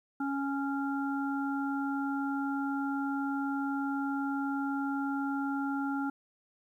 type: harmonic tone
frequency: 277.2 Hz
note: C#4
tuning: in tune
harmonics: 1 / 3 / 5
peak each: -31 / -38 / -38 dBFS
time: 0.2-6.1 s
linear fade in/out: 5 ms
effects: 11-bit